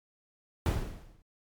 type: noise with exponential decay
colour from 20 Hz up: brown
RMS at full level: -23 dBFS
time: 0.66-1.22 s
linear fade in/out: 1 ms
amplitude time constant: 120 ms
effects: MP3 96 kbps